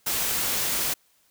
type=noise; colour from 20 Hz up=white; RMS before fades=-26 dBFS; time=0.06-0.94 s; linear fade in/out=10 ms; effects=white hiss -64 dBFS RMS until 1.3 s